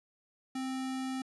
sine tone with sample-and-hold, 261.1 Hz, C4, 3 cents flat, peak -33 dBFS, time 0.55-1.22 s, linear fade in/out 5 ms, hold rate 1050 Hz, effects resampled to 24000 Hz

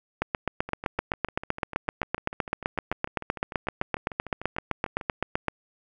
two click trains, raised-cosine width 0.5 ms, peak -9 / -21 dBFS, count 42 / 30, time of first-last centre 0.22-5.483 / 0.69-5.012 s, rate 7.79 / 6.71 Hz, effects none

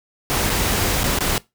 pink noise with dropouts, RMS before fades -20 dBFS, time 0.3-1.38 s, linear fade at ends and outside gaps 0 ms, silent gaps 0.496-0.5 / 1.033-1.041 / 1.187-1.207 s, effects noise-tail reverb RT60 0.2 s tail -21 dB re dry

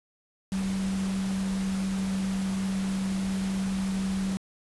sine tone in noise, 191.8 Hz, G3, 37 cents flat, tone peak -26 dBFS, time 0.52-4.37 s, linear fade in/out 0 ms, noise pink, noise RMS -39 dBFS, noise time 0.52-4.37 s, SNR +10 dB, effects resampled to 24000 Hz

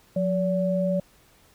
sine tone pair together, 180 / 573.1 Hz, F#3 / D5, -47 / -42 cents, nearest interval octave + minor sixth, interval 2005 cents, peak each -24 dBFS, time 0.16-1 s, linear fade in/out 5 ms, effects pink hiss -58 dBFS RMS until 1.54 s

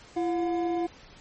triangle tone pair together, 338.7 / 717.7 Hz, E4 / F5, +47 / +47 cents, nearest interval octave + minor second, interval 1300 cents, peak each -24 / -29 dBFS, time 0.16-0.87 s, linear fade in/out 10 ms, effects pink hiss -51 dBFS RMS until 1.2 s + MP3 32 kbps

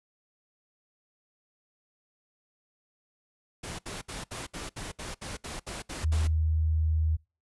pink noise bursts, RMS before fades -38 dBFS, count 12, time 3.63-6.276 s, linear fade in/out 10 ms, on 160 ms, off 66 ms
sine tone, 79 Hz, D#2, 27 cents sharp, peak -23 dBFS, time 6.03-7.17 s, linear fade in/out 20 ms
effects noise-tail reverb RT60 0.3 s tail -25 dB re dry + resampled to 24000 Hz

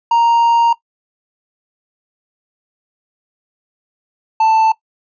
triangle tone pair in turn, 932.3 / 884.8 Hz, A#5 / A5, 0 / +9 cents, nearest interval minor second, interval 91 cents, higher first, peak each -7 dBFS, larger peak neither, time 0.11-0.73 / 4.4-4.72 s, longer first, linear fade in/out 5 ms, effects noise-tail reverb RT60 0.1 s tail -18 dB re dry + resampled to 16000 Hz

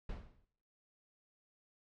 brown noise with exponential decay, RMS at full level -38 dBFS, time 0.09-0.45 s, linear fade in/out 5 ms, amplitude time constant 78 ms, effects noise-tail reverb RT60 0.6 s tail -17 dB re dry + low-pass 4000 Hz 12 dB/octave

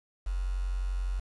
sine tone with quantisation, 45.8 Hz, F#1, 17 cents flat, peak -28 dBFS, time 0.26-1.2 s, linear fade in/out 10 ms, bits 8, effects resampled to 24000 Hz

